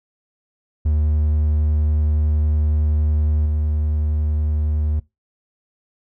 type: tone with level steps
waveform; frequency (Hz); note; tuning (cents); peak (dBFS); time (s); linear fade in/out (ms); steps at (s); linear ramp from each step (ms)
triangle; 75.9; D#2; -42; -13 / -15; 0.85-5; 10; 3.46; 2
effects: noise-tail reverb RT60 0.2 s tail -20 dB re dry

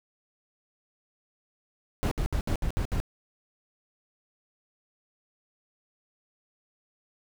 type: noise bursts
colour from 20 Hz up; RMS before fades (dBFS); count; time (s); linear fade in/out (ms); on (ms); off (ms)
brown; -27; 7; 2.03-3.001; 0; 83; 65
effects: none

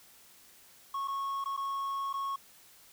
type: tone with dropouts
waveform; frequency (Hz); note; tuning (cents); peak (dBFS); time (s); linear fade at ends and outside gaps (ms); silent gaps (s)
triangle; 1099; C#6; -15; -30; 0.94-2.36; 5; 1.076-1.081 / 1.442-1.457 / 1.566-1.574 / 2.129-2.138
effects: white hiss -58 dBFS RMS until 2.92 s

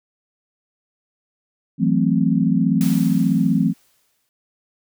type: chord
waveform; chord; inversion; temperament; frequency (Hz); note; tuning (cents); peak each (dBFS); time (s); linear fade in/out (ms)
sine; F# half-diminished seventh; third; equal; 164.81 / 185 / 220 / 261.6; E3 / F#3 / A3 / C4; 0 / 0 / 0 / 0; -20; 1.78-3.74; 50
type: noise with exponential decay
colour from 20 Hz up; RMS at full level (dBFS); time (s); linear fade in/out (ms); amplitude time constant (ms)
white; -31; 2.81-4.29; 0; 320
effects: none

